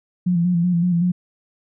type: tone with vibrato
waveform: sine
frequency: 174.61 Hz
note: F3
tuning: in tune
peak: -15 dBFS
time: 0.26-1.12 s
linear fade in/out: 10 ms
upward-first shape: square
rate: 5.3 Hz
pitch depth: 45 cents each way
effects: none